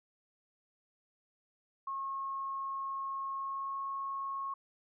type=tone with pitch glide; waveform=sine; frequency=1086 to 1092.9 Hz; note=C#6 to C#6; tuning=-36 to -25 cents; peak=-35 dBFS; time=1.87-4.54 s; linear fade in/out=5 ms; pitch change=+11 cents; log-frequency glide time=3.36-3.78 s; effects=none